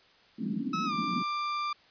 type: band-pass noise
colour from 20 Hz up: pink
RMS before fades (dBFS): -34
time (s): 0.38-1.23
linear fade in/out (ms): 10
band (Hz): 180 to 290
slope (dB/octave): 48
type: tone with pitch glide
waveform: 40% pulse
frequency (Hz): 1292 to 1184.8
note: E6 to D6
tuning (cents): -35 to +15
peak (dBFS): -29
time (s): 0.73-1.73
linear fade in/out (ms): 5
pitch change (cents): -150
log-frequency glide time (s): 0.85-0.93
effects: white hiss -60 dBFS RMS until 1.9 s + resampled to 11025 Hz